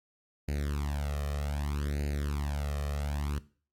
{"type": "tone with flanger", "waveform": "sawtooth", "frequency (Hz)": 72.3, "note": "D2", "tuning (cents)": -27, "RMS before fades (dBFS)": -32, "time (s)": [0.48, 3.39], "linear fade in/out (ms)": 5, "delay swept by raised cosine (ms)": [0.44, 1.64], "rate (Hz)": 0.64, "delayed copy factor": 1, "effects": ["noise-tail reverb RT60 0.4 s tail -18 dB re dry", "MP3 64 kbps"]}